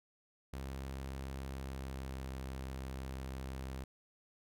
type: tone with pitch glide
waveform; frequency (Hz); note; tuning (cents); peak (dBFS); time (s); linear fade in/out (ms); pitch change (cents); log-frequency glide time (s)
sawtooth; 67 to 65.96; C2 to C2; +42 to +15; -37; 0.53-3.84; 5; -27; 1.41-2.29
effects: none